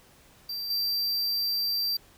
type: tone with level steps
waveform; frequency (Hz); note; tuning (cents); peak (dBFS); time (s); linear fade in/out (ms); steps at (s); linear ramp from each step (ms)
square; 4699; D8; 0; -32 / -26; 0.49-1.97; 5; 0.7; 5
effects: pink hiss -57 dBFS RMS until 2.17 s